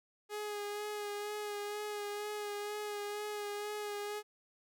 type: tone with vibrato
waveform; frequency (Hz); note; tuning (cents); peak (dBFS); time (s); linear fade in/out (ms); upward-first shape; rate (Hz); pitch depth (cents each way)
sawtooth; 415.3; G#4; 0; -34; 0.29-4.23; 50; sine; 2.1; 22
effects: none